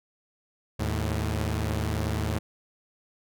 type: tone pair together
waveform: sawtooth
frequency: 77.78 / 108.25 Hz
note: D#2 / A2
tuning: 0 / -28 cents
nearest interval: tritone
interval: 572 cents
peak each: -25 dBFS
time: 0.79-2.39 s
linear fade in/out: 10 ms
effects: none